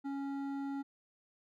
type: tone with hard clipping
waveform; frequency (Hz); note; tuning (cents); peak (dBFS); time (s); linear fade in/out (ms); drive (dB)
sine; 277.2; C#4; 0; -38; 0.04-0.83; 20; 10
effects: none